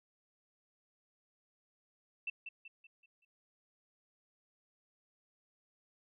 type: tone with echo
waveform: sine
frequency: 2673 Hz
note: E7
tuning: 23 cents sharp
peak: -35 dBFS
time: 2.27-2.3 s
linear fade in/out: 5 ms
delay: 190 ms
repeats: 5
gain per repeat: -7 dB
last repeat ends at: 3.25 s
effects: none